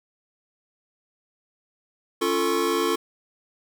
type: tone cluster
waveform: square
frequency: 276.7 / 344.4 / 442.6 / 1098 Hz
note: C#4 / F4 / A4 / C#6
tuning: -3 / -24 / +10 / -17 cents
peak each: -31 / -26 / -26 / -29 dBFS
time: 2.21-2.96 s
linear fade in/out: 10 ms
effects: none